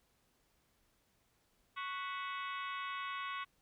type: harmonic tone with a mistuned harmonic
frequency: 370 Hz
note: F#4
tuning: in tune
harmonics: 3 / 4 / 5 / 6 / 7 / 8 / 9 / 10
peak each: -41 / -47 / -48 / -50 / -50 / -54 / -53 / -55 dBFS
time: 1.76-3.45 s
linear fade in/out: 20 ms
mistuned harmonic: 5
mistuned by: +110 cents
effects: pink hiss -75 dBFS RMS until 3.61 s